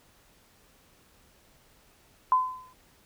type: tone with exponential decay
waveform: sine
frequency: 1020 Hz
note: C6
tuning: 44 cents flat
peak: -16 dBFS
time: 2.32-2.73 s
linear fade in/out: 1 ms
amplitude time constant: 89 ms
effects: pink hiss -61 dBFS RMS until 3.05 s